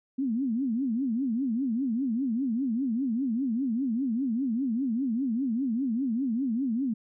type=tone with vibrato; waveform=sine; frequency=246.9 Hz; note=B3; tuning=in tune; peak=-25 dBFS; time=0.18-6.94 s; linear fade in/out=10 ms; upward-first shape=triangle; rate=5 Hz; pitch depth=270 cents each way; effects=none